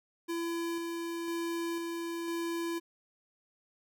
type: tone with tremolo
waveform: square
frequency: 336.9 Hz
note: E4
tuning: 38 cents sharp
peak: -33 dBFS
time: 0.28-2.8 s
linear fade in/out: 20 ms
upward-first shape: square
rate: 1 Hz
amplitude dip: 25%
effects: none